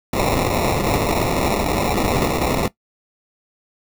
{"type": "noise with sample-and-hold", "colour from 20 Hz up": "white", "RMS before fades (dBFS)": -19, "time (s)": [0.13, 2.68], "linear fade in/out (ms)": 5, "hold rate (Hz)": 1575, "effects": ["noise-tail reverb RT60 0.1 s tail -18 dB re dry"]}